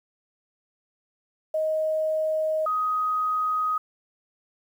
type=tone pair in turn; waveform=sine; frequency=627 / 1254 Hz; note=D#5 / D#6; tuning=+13 / +13 cents; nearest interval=octave; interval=1200 cents; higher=second; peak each=-22 dBFS; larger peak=neither; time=1.54-2.66 / 2.66-3.78 s; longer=neither; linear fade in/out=5 ms; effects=9-bit